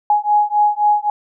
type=beating tone pair; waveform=sine; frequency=833 / 836.8 Hz; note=G#5 / G#5; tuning=+5 / +13 cents; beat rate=3.8 Hz; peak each=-15 dBFS; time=0.1-1.1 s; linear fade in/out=2 ms; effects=none